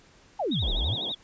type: exponential two-way sweep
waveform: sine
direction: down then up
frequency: 902 to 31.87 to 131.1 Hz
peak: -25 dBFS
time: 0.39-0.95 s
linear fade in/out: 10 ms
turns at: 0.73 s
type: tone with vibrato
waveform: sine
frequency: 3520 Hz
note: A7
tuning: in tune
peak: -29 dBFS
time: 0.51-1.15 s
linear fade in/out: 10 ms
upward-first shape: sine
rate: 12 Hz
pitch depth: 140 cents each way
type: band-pass noise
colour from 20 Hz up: pink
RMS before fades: -40 dBFS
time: 0.62-1.12 s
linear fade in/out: 5 ms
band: 130 to 910 Hz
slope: 48 dB/octave
effects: pink hiss -57 dBFS RMS until 1.23 s + resampled to 16000 Hz